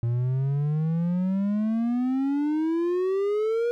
triangle exponential sweep, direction up, 115.8 to 481.1 Hz, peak -20 dBFS, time 0.03-3.71 s, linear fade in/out 0 ms, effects none

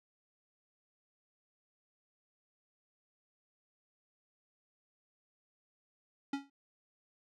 square tone with exponential decay, 278.3 Hz, C#4, 7 cents sharp, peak -31 dBFS, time 6.33-6.5 s, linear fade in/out 5 ms, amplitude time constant 35 ms, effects low-pass 5000 Hz 12 dB/octave

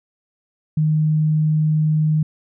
sine tone, 154.6 Hz, D#3, 11 cents flat, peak -14 dBFS, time 0.77-2.23 s, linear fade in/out 5 ms, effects none

